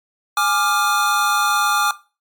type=chord; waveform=square; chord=D diminished; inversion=second; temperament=equal with one note detuned; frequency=830.6 / 1187.6 / 1396.9 Hz; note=Ab5 / D6 / F6; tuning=0 / +19 / 0 cents; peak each=-22 / -18 / -21 dBFS; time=0.37-1.91 s; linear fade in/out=2 ms; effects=noise-tail reverb RT60 0.3 s tail -17 dB re dry + MP3 96 kbps